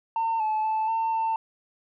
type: tone with pitch steps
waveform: sine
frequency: 906 / 865 / 875 / 901 / 896 Hz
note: A#5 / A5 / A5 / A5 / A5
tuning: -50 / -30 / -10 / +41 / +31 cents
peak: -21 dBFS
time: 0.16-1.36 s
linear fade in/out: 2 ms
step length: 240 ms
effects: tanh soft clip ceiling -21 dBFS